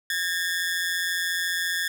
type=ring-modulated tone; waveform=sawtooth; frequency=1724 Hz; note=A6; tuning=36 cents flat; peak=-18 dBFS; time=0.1-1.88 s; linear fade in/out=2 ms; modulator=87.2 Hz; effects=none